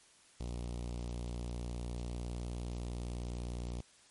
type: tone with notch filter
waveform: sawtooth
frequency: 59.8 Hz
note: A#1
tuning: 45 cents sharp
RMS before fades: -40 dBFS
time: 0.4-3.81 s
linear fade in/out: 5 ms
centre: 1600 Hz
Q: 0.68
effects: white hiss -63 dBFS RMS until 4.1 s + MP3 48 kbps